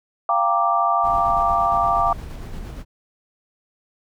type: chord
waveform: sine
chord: G minor seventh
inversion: third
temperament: equal with one note detuned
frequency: 691.2 / 784 / 932.3 / 1174.7 Hz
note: F5 / G5 / Bb5 / D6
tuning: -18 / 0 / 0 / 0 cents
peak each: -21 / -23 / -25 / -19 dBFS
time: 0.29-2.13 s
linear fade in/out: 2 ms
type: noise with tremolo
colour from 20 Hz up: brown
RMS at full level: -31 dBFS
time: 1.02-2.85 s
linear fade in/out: 50 ms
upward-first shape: square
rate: 8.6 Hz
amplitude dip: 25%
effects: none